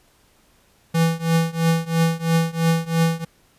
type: tone with tremolo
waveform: square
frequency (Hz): 164.81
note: E3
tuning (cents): 0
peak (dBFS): -14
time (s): 0.94-3.25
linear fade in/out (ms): 10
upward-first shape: triangle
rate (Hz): 3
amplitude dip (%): 95
effects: pink hiss -58 dBFS RMS until 3.58 s + resampled to 32000 Hz